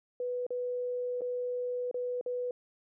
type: tone with dropouts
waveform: sine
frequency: 493.9 Hz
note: B4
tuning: in tune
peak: -31 dBFS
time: 0.2-2.51 s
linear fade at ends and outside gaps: 2 ms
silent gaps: 0.466-0.505 / 1.209-1.217 / 1.913-1.943 / 2.212-2.261 s
effects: none